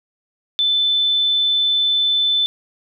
sine tone, 3520 Hz, A7, in tune, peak -14 dBFS, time 0.59-2.46 s, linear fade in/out 0 ms, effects none

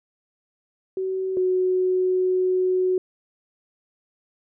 sine tone pair in turn, 377.9 / 369.3 Hz, F#4 / F#4, +37 / -3 cents, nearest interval unison, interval 40 cents, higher first, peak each -23 / -18 dBFS, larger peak second, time 0.97-1.37 / 1.37-2.98 s, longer second, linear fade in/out 2 ms, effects none

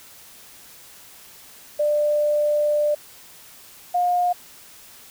sine tone pair in turn, 594 / 712.9 Hz, D5 / F5, +20 / +35 cents, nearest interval minor third, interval 315 cents, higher second, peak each -17 dBFS, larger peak neither, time 1.79-2.95 / 3.94-4.33 s, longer first, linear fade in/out 10 ms, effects white hiss -46 dBFS RMS until 5.1 s

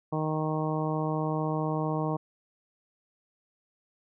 harmonic tone, 155.56 Hz, D#3, in tune, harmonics 1 / 2 / 3 / 4 / 5 / 6 / 7, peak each -30 / -33 / -35 / -36 / -37 / -38 / -38 dBFS, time 0.12-2.17 s, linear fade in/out 10 ms, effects none

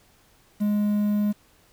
triangle tone with quantisation, 207.7 Hz, G#3, in tune, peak -18 dBFS, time 0.6-1.33 s, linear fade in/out 20 ms, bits 8, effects pink hiss -59 dBFS RMS until 1.72 s

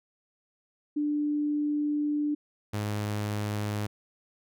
sine / sawtooth tone pair in turn, 295.7 / 104.55 Hz, D4 / G#2, +12 / +12 cents, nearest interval octave + tritone, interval 1800 cents, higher first, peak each -25 dBFS, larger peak neither, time 0.96-2.35 / 2.73-3.87 s, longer first, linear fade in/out 10 ms, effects none

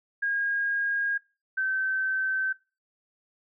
sine tone pair in turn, 1629 / 1541.9 Hz, G#6 / G6, -34 / -29 cents, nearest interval minor second, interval 95 cents, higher first, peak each -24 dBFS, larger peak neither, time 0.22-1.18 / 1.57-2.53 s, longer neither, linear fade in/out 10 ms, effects noise-tail reverb RT60 0.3 s tail -21 dB re dry

